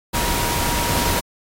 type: tone in noise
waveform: sine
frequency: 951 Hz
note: A#5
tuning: 34 cents sharp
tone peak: -26 dBFS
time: 0.13-1.21 s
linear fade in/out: 20 ms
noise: pink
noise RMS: -21 dBFS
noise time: 0.13-1.21 s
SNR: -8 dB
effects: AAC 48 kbps